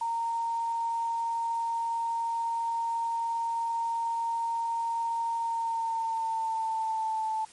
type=tone with pitch glide; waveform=sine; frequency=923 to 877.8 Hz; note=A#5 to A5; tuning=-17 to -4 cents; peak=-27 dBFS; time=0.01-7.45 s; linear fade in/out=5 ms; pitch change=-87 cents; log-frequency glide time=5.39-7.26 s; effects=white hiss -53 dBFS RMS until 7.52 s + MP3 48 kbps